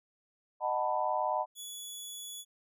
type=chord; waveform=sine; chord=B dominant seventh; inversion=first; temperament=just; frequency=617.4 / 740.8 / 889 / 987.8 Hz; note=D#5 / F#5 / A5 / B5; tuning=-14 / +2 / +18 / 0 cents; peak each=-34 dBFS; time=0.6-1.46 s; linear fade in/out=50 ms
type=tone; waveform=15% pulse; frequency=3400 Hz; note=G#7; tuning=40 cents sharp; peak=-34 dBFS; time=1.55-2.45 s; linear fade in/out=50 ms
effects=none